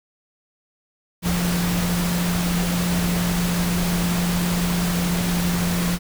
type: tone in noise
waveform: sine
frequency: 175.2 Hz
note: F3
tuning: 6 cents sharp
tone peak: -20 dBFS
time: 1.22-5.99 s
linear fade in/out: 50 ms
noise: pink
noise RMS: -26 dBFS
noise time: 1.22-5.99 s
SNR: +3 dB
effects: none